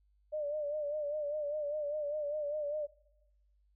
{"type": "tone with vibrato", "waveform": "sine", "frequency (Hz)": 594, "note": "D5", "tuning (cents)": 20, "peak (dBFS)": -33, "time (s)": [0.32, 2.87], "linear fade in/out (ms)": 20, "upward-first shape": "sine", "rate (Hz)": 5, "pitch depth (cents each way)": 60, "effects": ["noise-tail reverb RT60 0.9 s tail -22 dB re dry", "added 50 Hz sine -67 dBFS peak until 3.75 s"]}